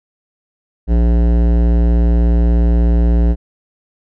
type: tone with hard clipping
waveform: sine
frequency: 58.27 Hz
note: A#1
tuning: in tune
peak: -11 dBFS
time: 0.87-3.36 s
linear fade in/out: 50 ms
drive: 16 dB
effects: none